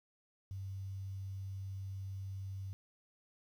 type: tone with quantisation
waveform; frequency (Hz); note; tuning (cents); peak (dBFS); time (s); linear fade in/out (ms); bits
sine; 96.7; G2; -23; -40; 0.51-2.73; 0; 11
effects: none